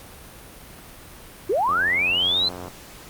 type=linear sweep; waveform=sine; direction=up; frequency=325.8 to 4133 Hz; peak=-18 dBFS; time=1.49-2.49 s; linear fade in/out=10 ms
type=click train; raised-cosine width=1 ms; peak=-21 dBFS; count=90; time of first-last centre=1.69-2.681 s; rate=89.8 Hz
effects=pink hiss -43 dBFS RMS until 3.09 s + Opus 48 kbps